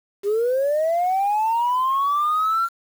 sine linear sweep, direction up, 392.1 to 1381 Hz, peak -16 dBFS, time 0.23-2.69 s, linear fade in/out 50 ms, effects tanh soft clip ceiling -15 dBFS + 7-bit

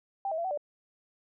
sine tone with pitch steps, 788 / 639 / 678 / 754 / 587 Hz, G5 / D#5 / E5 / F#5 / D5, +9 / +46 / +49 / +32 / -1 cents, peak -29 dBFS, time 0.25-0.575 s, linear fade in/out 2 ms, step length 65 ms, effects none

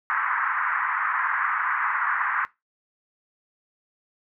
pink band-pass noise, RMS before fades -25 dBFS, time 0.1-2.45 s, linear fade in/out 0 ms, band 1000 to 1900 Hz, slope 48 dB/octave, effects noise-tail reverb RT60 0.2 s tail -19 dB re dry

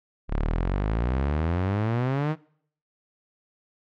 sawtooth exponential sweep, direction up, 33.73 to 160.5 Hz, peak -19 dBFS, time 0.28-2.36 s, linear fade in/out 50 ms, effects noise-tail reverb RT60 0.6 s tail -23 dB re dry + low-pass 2000 Hz 12 dB/octave

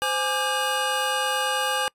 square tone cluster, 518 / 833 / 1188 / 1603 / 2886 Hz, C5 / G#5 / D6 / G6 / F#7, -17 / +5 / +20 / +38 / -44 cents, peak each -31 / -29 / -30 / -30 / -30 dBFS, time 0.02-1.88 s, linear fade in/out 0 ms, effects noise-tail reverb RT60 0.1 s tail -25 dB re dry + resampled to 32000 Hz

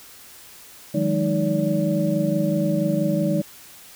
sine tone cluster, 156.9 / 181.4 / 207.4 / 310.5 / 574 Hz, D#3 / F#3 / G#3 / D#4 / D5, +15 / -34 / -2 / -3 / -40 cents, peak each -25 dBFS, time 0.94-3.42 s, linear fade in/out 10 ms, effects white hiss -45 dBFS RMS until 3.95 s

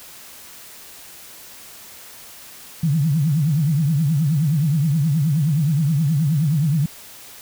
sine tone with vibrato, 151 Hz, D3, 48 cents sharp, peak -15 dBFS, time 2.83-6.86 s, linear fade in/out 5 ms, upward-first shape triangle, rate 9.5 Hz, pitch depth 230 cents each way, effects white hiss -41 dBFS RMS until 7.41 s

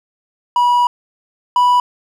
triangle tone pair in turn, 972 / 983.9 Hz, B5 / B5, -28 / -7 cents, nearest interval unison, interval 21 cents, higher second, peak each -8 / -7 dBFS, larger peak second, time 0.56-0.87 / 1.56-1.8 s, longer first, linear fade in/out 2 ms, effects none

